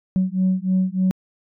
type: beating tone pair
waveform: sine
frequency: 185 / 188.3 Hz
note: F#3 / F#3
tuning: 0 / +31 cents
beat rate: 3.3 Hz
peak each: -19 dBFS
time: 0.16-1.11 s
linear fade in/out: 0 ms
effects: tanh soft clip ceiling -12 dBFS